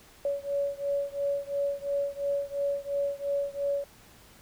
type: beating tone pair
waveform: sine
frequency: 563 / 565.9 Hz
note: C#5 / C#5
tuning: +27 / +36 cents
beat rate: 2.9 Hz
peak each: -30 / -31 dBFS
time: 0.25-3.84 s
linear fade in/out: 2 ms
effects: pink hiss -55 dBFS RMS until 4.41 s